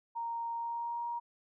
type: tone with pitch glide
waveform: sine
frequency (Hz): 930 to 944.6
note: A#5 to A#5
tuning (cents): -4 to +23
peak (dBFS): -34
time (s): 0.15-1.2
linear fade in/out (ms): 20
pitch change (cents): +27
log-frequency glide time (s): 0.55-1.07
effects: none